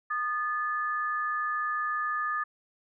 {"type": "tone pair together", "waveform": "sine", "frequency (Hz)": [1225.4, 1733], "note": ["D#6", "A6"], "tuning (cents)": [-27, -27], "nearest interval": "tritone", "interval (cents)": 600, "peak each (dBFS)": [-29, -32], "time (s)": [0.1, 2.44], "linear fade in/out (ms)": 10, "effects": []}